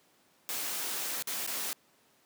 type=noise with dropouts; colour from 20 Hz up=white; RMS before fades=-35 dBFS; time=0.49-1.73 s; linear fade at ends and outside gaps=0 ms; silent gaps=1.224-1.272 / 1.464-1.475 s; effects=pink hiss -66 dBFS RMS until 2.25 s + high-pass 200 Hz 12 dB/octave

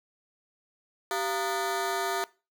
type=ring-modulated tone; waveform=20% pulse; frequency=539 Hz; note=C#5; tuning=49 cents flat; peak=-20 dBFS; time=1.11-2.24 s; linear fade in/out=0 ms; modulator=151 Hz; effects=noise-tail reverb RT60 0.3 s tail -20 dB re dry

